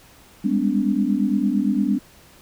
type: tone cluster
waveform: sine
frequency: 199.6 / 208.4 / 250.6 / 288.5 Hz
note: G3 / G#3 / B3 / D4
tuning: +32 / +6 / +25 / -31 cents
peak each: -23 dBFS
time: 0.44-1.99 s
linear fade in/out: 10 ms
effects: pink hiss -50 dBFS RMS until 2.41 s